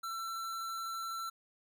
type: tone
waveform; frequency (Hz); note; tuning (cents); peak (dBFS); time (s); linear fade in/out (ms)
square; 1344; E6; +33; -38; 0.03-1.3; 10
effects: none